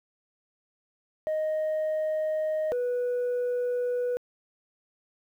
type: tone pair in turn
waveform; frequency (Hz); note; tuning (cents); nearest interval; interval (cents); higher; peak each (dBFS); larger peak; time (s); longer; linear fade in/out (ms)
sine; 622.3 / 491.1; D#5 / B4; 0 / -10; major third; 410; first; -23; neither; 1.27-2.72 / 2.72-4.17; neither; 0
effects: tanh soft clip ceiling -24 dBFS + 10-bit